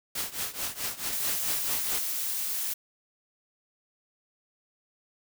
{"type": "noise with tremolo", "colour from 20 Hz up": "white", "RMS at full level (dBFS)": -30, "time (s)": [0.15, 1.99], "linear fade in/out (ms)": 5, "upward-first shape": "triangle", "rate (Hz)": 4.6, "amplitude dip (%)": 90}
{"type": "noise", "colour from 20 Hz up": "blue", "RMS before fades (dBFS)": -31, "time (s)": [1.12, 2.74], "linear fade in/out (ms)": 10}
{"effects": []}